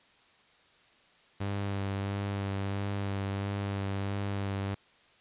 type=tone with vibrato; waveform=sawtooth; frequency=99.2 Hz; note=G2; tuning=21 cents sharp; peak=-27 dBFS; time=1.4-4.75 s; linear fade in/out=10 ms; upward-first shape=sine; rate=1.5 Hz; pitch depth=20 cents each way; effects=white hiss -62 dBFS RMS until 5.2 s + resampled to 8000 Hz